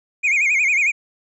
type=tone with vibrato; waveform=triangle; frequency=2300 Hz; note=D7; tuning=37 cents flat; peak=-13 dBFS; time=0.23-0.92 s; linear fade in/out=20 ms; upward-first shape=sine; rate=11 Hz; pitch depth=150 cents each way; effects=resampled to 22050 Hz